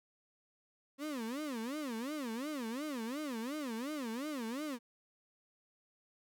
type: tone with vibrato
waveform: 35% pulse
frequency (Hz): 261.6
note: C4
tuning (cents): 0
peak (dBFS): -36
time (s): 0.98-4.79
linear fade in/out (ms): 50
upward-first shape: sine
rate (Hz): 2.8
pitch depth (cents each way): 290
effects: none